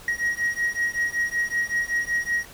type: beating tone pair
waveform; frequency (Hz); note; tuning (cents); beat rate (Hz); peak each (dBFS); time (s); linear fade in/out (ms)
triangle; 1891 / 1896.3; A#6 / A#6; +24 / +29; 5.3; -24; 0.08-2.45; 2
effects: pink hiss -45 dBFS RMS until 2.53 s